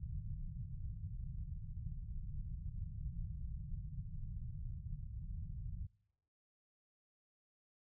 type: low-pass noise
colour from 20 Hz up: pink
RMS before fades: -44 dBFS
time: 0-5.87 s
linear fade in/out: 10 ms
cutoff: 160 Hz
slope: 48 dB/octave
effects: noise-tail reverb RT60 0.9 s tail -26 dB re dry